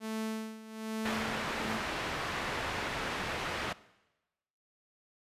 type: tone with tremolo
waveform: sawtooth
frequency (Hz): 220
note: A3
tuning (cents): 0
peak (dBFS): -30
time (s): 0-1.79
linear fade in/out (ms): 50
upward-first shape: sine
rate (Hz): 1.2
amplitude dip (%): 80
type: low-pass noise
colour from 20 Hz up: white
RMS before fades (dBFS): -36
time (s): 1.05-3.73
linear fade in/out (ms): 5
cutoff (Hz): 2100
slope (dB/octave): 12
effects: noise-tail reverb RT60 1.0 s tail -19 dB re dry + resampled to 32000 Hz